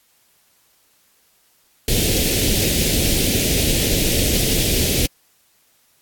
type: band-stop noise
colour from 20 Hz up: pink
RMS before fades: -18 dBFS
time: 1.88-5.06 s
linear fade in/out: 2 ms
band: 530 to 2400 Hz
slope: 24 dB/octave
effects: white hiss -59 dBFS RMS until 6.01 s + AAC 64 kbps